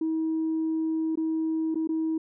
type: tone with dropouts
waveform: sine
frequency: 320 Hz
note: D#4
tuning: 49 cents sharp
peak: -23 dBFS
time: 0.01-2.18 s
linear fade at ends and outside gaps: 5 ms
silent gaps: 1.156-1.173 / 1.745-1.755 / 1.874-1.89 s
effects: tanh soft clip ceiling -21 dBFS